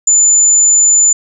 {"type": "tone", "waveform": "sine", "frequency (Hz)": 7040, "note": "A8", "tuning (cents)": 0, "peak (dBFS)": -5, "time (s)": [0.07, 1.13], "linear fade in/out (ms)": 5, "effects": []}